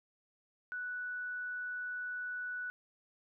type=tone; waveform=sine; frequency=1480 Hz; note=F#6; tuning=in tune; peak=-37 dBFS; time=0.72-2.7 s; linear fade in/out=0 ms; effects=none